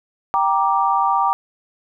sine chord, G minor, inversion none, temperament just, 784 / 940.8 / 1176 Hz, G5 / Bb5 / D6, 0 / +16 / +2 cents, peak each -19 dBFS, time 0.34-1.33 s, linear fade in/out 0 ms, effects none

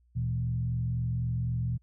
sine tone with frequency modulation, 120.1 Hz, B2, 48 cents flat, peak -27 dBFS, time 0.15-1.78 s, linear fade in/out 20 ms, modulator 43.9 Hz, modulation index 0.76, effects added 60 Hz sine -62 dBFS peak until 1.82 s

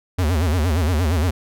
square tone with vibrato, 82.5 Hz, E2, 2 cents sharp, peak -17 dBFS, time 0.18-1.31 s, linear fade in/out 10 ms, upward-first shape sine, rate 8.6 Hz, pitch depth 210 cents each way, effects none

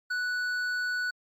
sine tone with hard clipping, 1480 Hz, F#6, in tune, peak -29 dBFS, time 0.1-1.11 s, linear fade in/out 10 ms, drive 7 dB, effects MP3 64 kbps

